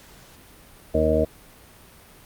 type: harmonic tone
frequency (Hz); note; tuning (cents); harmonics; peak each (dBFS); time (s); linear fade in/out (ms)
78.2; D#2; +9; 1 / 2 / 3 / 4 / 6 / 7 / 8; -25 / -31 / -27 / -27 / -23 / -27 / -22; 0.94-1.25; 10
effects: pink hiss -49 dBFS RMS until 2.25 s + Opus 48 kbps